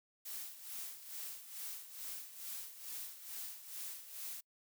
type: noise with tremolo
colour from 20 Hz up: blue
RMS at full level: -44 dBFS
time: 0.25-4.41 s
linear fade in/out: 10 ms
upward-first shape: sine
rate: 2.3 Hz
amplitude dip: 70%
effects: noise-tail reverb RT60 0.1 s tail -26 dB re dry